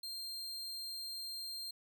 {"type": "tone", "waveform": "40% pulse", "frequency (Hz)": 4186, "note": "C8", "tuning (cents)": 0, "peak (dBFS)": -40, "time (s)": [0.03, 1.71], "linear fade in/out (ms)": 5, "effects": []}